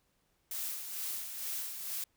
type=noise with tremolo; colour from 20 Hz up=blue; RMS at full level=-37 dBFS; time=0.51-2.04 s; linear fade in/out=2 ms; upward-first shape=sine; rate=2.2 Hz; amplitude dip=50%; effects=pink hiss -75 dBFS RMS until 2.16 s